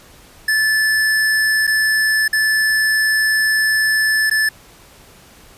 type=tone with dropouts; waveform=square; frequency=1744 Hz; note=A6; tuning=16 cents flat; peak=-14 dBFS; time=0.48-4.49 s; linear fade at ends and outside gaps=5 ms; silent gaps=1.669-1.675 / 2.28-2.329 / 4.299-4.311 s; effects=pink hiss -45 dBFS RMS until 5.57 s + resampled to 32000 Hz